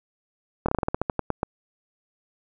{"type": "slowing click train", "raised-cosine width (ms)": 1, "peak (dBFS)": -9, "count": 13, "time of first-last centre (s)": [0.66, 1.431], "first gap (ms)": 25, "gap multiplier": 1.16, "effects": []}